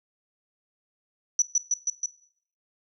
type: tone with echo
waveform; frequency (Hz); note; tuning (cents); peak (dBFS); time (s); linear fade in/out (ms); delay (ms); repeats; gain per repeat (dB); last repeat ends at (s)
sine; 5920; F#8; 0; -16; 1.39-1.42; 2; 160; 4; -2; 2.06
effects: noise-tail reverb RT60 0.6 s tail -18 dB re dry + tanh soft clip ceiling -12 dBFS